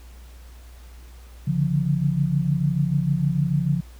sine tone cluster, 141.1 / 147.8 / 173.3 Hz, C#3 / D3 / F3, +31 / +11 / -13 cents, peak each -22 / -26 / -23 dBFS, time 1.47-3.81 s, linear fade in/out 10 ms, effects added 60 Hz sine -41 dBFS peak until 3.99 s + pink hiss -53 dBFS RMS until 3.99 s

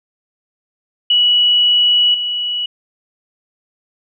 sine tone with level steps, 2935 Hz, F#7, 15 cents flat, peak -9 / -17 dBFS, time 1.1-2.66 s, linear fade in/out 5 ms, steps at 2.14 s, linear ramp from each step 5 ms, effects none

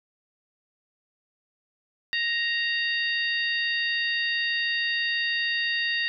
harmonic tone with a mistuned harmonic, 926 Hz, A#5, 12 cents flat, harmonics 2 / 3 / 4 / 5, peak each -26 / -30 / -32 / -34 dBFS, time 2.13-6.08 s, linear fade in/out 0 ms, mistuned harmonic 2, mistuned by +18 cents, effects none

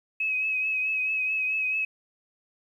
sine tone with vibrato, 2554 Hz, D#7, 45 cents sharp, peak -24 dBFS, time 0.2-1.85 s, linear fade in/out 5 ms, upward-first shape triangle, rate 4.6 Hz, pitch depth 39 cents each way, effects 10-bit

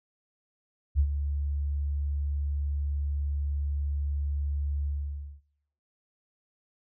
sine tone with ADSR envelope, 71.7 Hz, D2, 41 cents flat, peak -18 dBFS, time 0.95-5.41 s, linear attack 42 ms, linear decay 73 ms, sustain -9 dB, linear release 550 ms, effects noise-tail reverb RT60 0.9 s tail -22 dB re dry

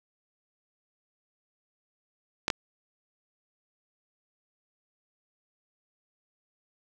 clicks, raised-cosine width 0.2 ms, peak -8 dBFS, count 2, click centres 2.481 / 2.502 s, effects none

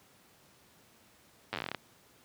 slowing click train, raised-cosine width 0.3 ms, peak -18 dBFS, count 13, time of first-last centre 1.53-1.747 s, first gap 9 ms, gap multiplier 1.12, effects pink hiss -62 dBFS RMS until 2.24 s + high-pass 100 Hz 12 dB/octave

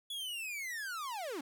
45% pulse linear sweep, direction down, 3425 to 253.6 Hz, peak -38 dBFS, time 0.1-1.41 s, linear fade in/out 5 ms, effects none

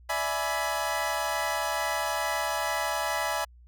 25% pulse chord, E dominant seventh, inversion third, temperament equal with one note detuned, 587.3 / 659.3 / 838.3 / 987.8 Hz, D5 / E5 / G#5 / B5, 0 / 0 / +16 / 0 cents, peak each -31 / -29 / -28 / -29 dBFS, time 0.09-3.45 s, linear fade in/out 10 ms, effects added 60 Hz sine -50 dBFS peak until 3.67 s

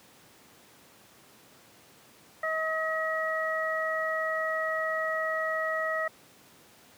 harmonic tone, 637 Hz, D#5, 41 cents sharp, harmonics 1 / 2 / 3, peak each -31 / -33 / -31 dBFS, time 2.43-6.08 s, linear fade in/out 5 ms, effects pink hiss -56 dBFS RMS until 6.97 s + high-pass 150 Hz 12 dB/octave

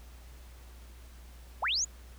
sine linear sweep, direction up, 493.3 to 7050 Hz, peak -27 dBFS, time 1.62-1.85 s, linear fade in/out 10 ms, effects added 60 Hz sine -48 dBFS peak until 2.18 s + pink hiss -58 dBFS RMS until 2.18 s

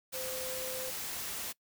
sine tone in noise, 516 Hz, C5, 24 cents flat, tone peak -40 dBFS, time 0.13-0.91 s, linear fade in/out 20 ms, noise white, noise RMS -39 dBFS, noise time 0.12-1.53 s, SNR -4 dB, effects noise-tail reverb RT60 0.1 s tail -22 dB re dry

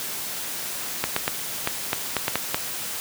clicks, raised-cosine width 0.3 ms, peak -5 dBFS, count 9, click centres 1.04 / 1.164 / 1.279 / 1.674 / 1.931 / 2.167 / 2.281 / 2.356 / 2.545 s, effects white hiss -31 dBFS RMS until 3 s + high-pass 80 Hz 12 dB/octave

